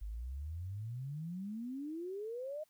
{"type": "exponential sweep", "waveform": "sine", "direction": "up", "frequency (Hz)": [49, 631], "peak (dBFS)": -39, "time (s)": [0.01, 2.64], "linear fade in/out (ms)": 10, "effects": ["white hiss -74 dBFS RMS until 2.69 s"]}